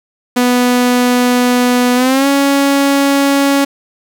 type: tone with pitch glide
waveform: sawtooth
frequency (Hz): 246.9 to 278.7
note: B3 to C#4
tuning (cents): 0 to +9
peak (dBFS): -5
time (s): 0.36-3.65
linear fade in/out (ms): 10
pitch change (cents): +209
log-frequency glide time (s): 1.95-2.27
effects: 7-bit